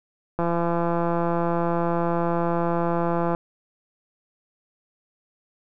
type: click train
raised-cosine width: 1 ms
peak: -11 dBFS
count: 504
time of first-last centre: 0.39-3.349 s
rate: 170 Hz
effects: none